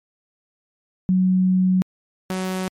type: tone pair in turn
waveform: sine / sawtooth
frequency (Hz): 185.3 / 186.59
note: F#3 / F#3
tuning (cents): +3 / +15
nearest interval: unison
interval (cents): 12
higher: second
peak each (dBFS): -14 / -19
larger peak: first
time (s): 1.09-1.82 / 2.3-2.68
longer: first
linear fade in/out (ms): 0
effects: MP3 64 kbps